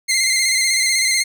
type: tone with vibrato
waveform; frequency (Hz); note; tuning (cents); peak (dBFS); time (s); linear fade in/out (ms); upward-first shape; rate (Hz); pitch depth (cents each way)
15% pulse; 2093; C7; 0; -8; 0.08-1.24; 20; square; 16; 32
effects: none